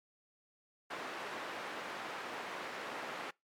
white band-pass noise, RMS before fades -43 dBFS, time 0.9-3.31 s, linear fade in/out 10 ms, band 280 to 1700 Hz, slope 12 dB/octave, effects noise-tail reverb RT60 0.2 s tail -25 dB re dry + MP3 96 kbps

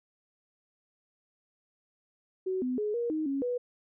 sine tone with pitch steps, 374.8 / 252.6 / 420.8 / 473.7 / 311.9 / 275.3 / 490.8 Hz, F#4 / B3 / G#4 / A#4 / D#4 / C#4 / B4, +22 / +39 / +23 / +28 / +4 / -12 / -11 cents, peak -28 dBFS, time 2.46-3.58 s, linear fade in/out 10 ms, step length 160 ms, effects none

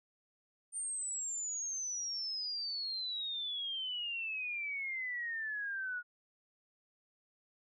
sine exponential sweep, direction down, 8980 to 1440 Hz, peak -36 dBFS, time 0.72-6.03 s, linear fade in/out 50 ms, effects none

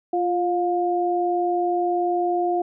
sine tone pair together, 349.2 / 709.4 Hz, F4 / F5, 0 / +27 cents, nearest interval octave, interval 1227 cents, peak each -22 dBFS, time 0.13-2.62 s, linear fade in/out 5 ms, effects none

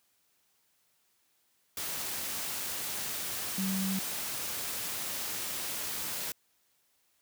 sine tone in noise, 191.2 Hz, G3, 43 cents flat, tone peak -30 dBFS, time 3.58-3.99 s, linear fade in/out 2 ms, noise white, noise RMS -36 dBFS, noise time 1.77-6.32 s, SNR +3 dB, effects white hiss -72 dBFS RMS until 7.21 s + high-pass 60 Hz 12 dB/octave

